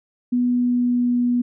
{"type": "tone with pitch glide", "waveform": "sine", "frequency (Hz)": [245.6, 243.6], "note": ["B3", "B3"], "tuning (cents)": [-9, -24], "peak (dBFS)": -16, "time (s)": [0.32, 1.42], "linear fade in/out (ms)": 10, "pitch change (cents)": -15, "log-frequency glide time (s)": [0.51, 1.18], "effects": []}